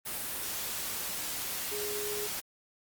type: tone in noise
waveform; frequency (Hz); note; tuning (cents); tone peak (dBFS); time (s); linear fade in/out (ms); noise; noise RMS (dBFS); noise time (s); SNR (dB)
sine; 415.3; G#4; 0; -36; 1.71-2.28; 20; white; -36; 0.05-2.41; -3
effects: Opus 32 kbps